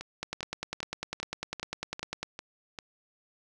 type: two click trains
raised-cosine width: 0.2 ms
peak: -21 / -16 dBFS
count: 8 / 21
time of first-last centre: 0.01-2.788 / 0.23-2.23 s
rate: 2.52 / 10 Hz
effects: none